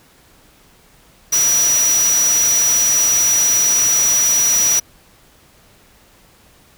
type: tone in noise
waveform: sine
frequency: 5840 Hz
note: F#8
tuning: 24 cents flat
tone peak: -12 dBFS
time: 1.32-4.8 s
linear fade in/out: 10 ms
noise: white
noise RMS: -22 dBFS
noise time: 1.32-4.8 s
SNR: +7 dB
effects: pink hiss -50 dBFS RMS until 6.77 s